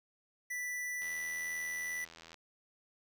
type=tone; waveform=square; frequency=1975.5 Hz; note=B6; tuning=in tune; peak=-37 dBFS; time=0.5-2.05 s; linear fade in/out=10 ms
type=click train; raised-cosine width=0.2 ms; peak=-34 dBFS; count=110; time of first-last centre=1.02-2.343 s; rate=82.4 Hz
effects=11-bit